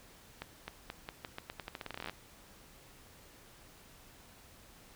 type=accelerating click train; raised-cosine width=0.3 ms; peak=-24 dBFS; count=22; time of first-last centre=0.42-2.096 s; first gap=260 ms; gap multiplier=0.85; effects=pink hiss -58 dBFS RMS until 4.95 s

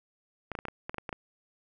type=clicks; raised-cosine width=0.5 ms; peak=-20 dBFS; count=10; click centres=0.517 / 0.552 / 0.589 / 0.653 / 0.684 / 0.895 / 0.944 / 0.983 / 1.092 / 1.128 s; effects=none

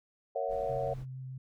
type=chord; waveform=sine; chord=F# dominant seventh; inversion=first; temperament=just; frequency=462.5 / 555 / 666 / 740 Hz; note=A#4 / C#5 / E5 / F#5; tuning=-14 / +2 / +18 / 0 cents; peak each=-37 / -34 / -37 / -37 dBFS; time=0.35-0.94 s; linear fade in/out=10 ms
type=noise; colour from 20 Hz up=brown; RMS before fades=-46 dBFS; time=0.48-1.06 s; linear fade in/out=50 ms
type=tone with vibrato; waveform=sine; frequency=130.3 Hz; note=C3; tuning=7 cents flat; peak=-39 dBFS; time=0.69-1.38 s; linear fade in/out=5 ms; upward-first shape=sine; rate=6.5 Hz; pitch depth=9 cents each way
effects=none

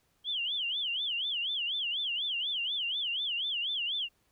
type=tone with vibrato; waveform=sine; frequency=3131 Hz; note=G7; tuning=3 cents flat; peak=-30 dBFS; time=0.24-4.09 s; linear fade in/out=50 ms; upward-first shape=sine; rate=4.1 Hz; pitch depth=220 cents each way; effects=pink hiss -72 dBFS RMS until 4.31 s

